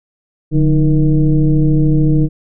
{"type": "tone with frequency modulation", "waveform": "sine", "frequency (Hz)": 147.2, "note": "D3", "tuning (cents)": 4, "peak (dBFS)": -8, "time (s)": [0.51, 2.29], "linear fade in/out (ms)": 50, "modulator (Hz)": 164, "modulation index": 1.1, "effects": []}